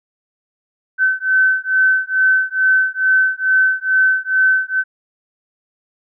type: beating tone pair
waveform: sine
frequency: 1527 / 1529.3 Hz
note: G6 / G6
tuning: -46 / -43 cents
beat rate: 2.3 Hz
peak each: -15 dBFS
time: 0.98-4.84 s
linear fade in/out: 50 ms
effects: none